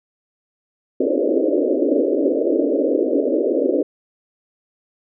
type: band-pass noise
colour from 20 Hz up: pink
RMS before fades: -18 dBFS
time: 1-3.83 s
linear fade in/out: 5 ms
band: 260 to 600 Hz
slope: 96 dB/octave
effects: none